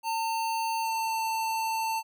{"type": "tone with pitch glide", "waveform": "square", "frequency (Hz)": [900, 893.8], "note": ["A5", "A5"], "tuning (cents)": [39, 27], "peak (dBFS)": -28, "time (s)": [0.03, 2.03], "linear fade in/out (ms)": 50, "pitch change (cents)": -12, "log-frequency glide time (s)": [0.81, 1.25], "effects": []}